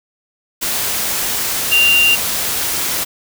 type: tone in noise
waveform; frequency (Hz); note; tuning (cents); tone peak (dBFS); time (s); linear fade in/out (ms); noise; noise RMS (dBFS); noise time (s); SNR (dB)
sine; 2782; F7; -7; -9; 1.71-2.16; 20; white; -19; 0.61-3.05; +7
effects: none